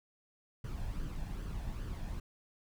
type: noise with flanger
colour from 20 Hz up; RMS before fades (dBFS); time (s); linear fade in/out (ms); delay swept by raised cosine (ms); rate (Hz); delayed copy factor
brown; -39; 0.64-2.2; 5; 0.64 to 1.21; 2.5; +0.5
effects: none